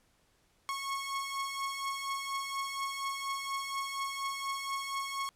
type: beating tone pair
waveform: sawtooth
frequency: 1094 / 1098.2 Hz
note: C#6 / C#6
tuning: -23 / -17 cents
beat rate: 4.2 Hz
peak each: -36 / -32 dBFS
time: 0.69-5.29 s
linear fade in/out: 0 ms
effects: pink hiss -70 dBFS RMS until 5.35 s + low-pass 12000 Hz 12 dB/octave